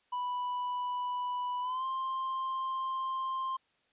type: tone with pitch glide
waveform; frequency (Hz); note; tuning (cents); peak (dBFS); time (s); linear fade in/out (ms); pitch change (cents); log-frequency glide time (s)
triangle; 987.8 to 1052.6; B5 to C6; 0 to +10; -30; 0.12-3.57; 10; +110; 1.61-1.85
effects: white hiss -72 dBFS RMS until 3.92 s + resampled to 8000 Hz